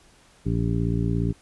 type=harmonic tone; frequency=57.2 Hz; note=A#1; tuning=32 cents flat; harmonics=1 / 2 / 3 / 4 / 5 / 6 / 7; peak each=-28 / -25 / -26 / -36 / -30 / -41 / -34 dBFS; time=0.45-1.33 s; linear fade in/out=20 ms; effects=pink hiss -56 dBFS RMS until 1.41 s + resampled to 24000 Hz